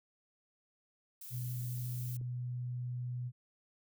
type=noise; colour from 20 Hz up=violet; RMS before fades=-48 dBFS; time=1.21-2.17 s; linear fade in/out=5 ms
type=tone; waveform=sine; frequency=123.47 Hz; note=B2; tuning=in tune; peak=-36 dBFS; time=1.3-3.32 s; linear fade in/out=50 ms
type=click; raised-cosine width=3 ms; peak=-40 dBFS; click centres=2.213 s
effects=none